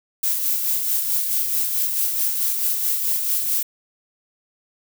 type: noise with tremolo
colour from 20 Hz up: violet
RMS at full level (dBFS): -20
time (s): 0.23-3.63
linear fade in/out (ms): 5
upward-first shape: sine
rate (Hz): 4.6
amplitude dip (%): 40
effects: none